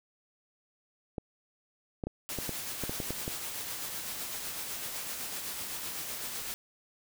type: clicks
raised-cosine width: 2 ms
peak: -21 dBFS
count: 10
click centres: 1.182 / 2.038 / 2.07 / 2.387 / 2.493 / 2.837 / 2.895 / 3.002 / 3.106 / 3.279 s
type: noise with tremolo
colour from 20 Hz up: white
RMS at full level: -37 dBFS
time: 2.29-6.54 s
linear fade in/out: 0 ms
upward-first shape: sine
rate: 7.9 Hz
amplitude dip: 30%
effects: none